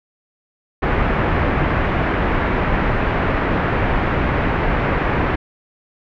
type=low-pass noise; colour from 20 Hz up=pink; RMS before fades=-18 dBFS; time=0.82-5.36 s; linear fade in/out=10 ms; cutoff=2200 Hz; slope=24 dB/octave; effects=none